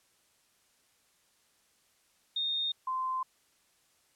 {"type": "tone pair in turn", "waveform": "sine", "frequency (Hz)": [3676, 1036.3], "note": ["A#7", "C6"], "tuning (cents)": [-25, -17], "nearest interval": "octave + minor seventh", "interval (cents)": 2192, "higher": "first", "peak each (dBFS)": [-29, -30], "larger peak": "first", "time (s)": [[2.36, 2.72], [2.87, 3.23]], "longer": "neither", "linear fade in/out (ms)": 5, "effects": ["white hiss -69 dBFS RMS until 4.15 s", "low-pass 11000 Hz 12 dB/octave"]}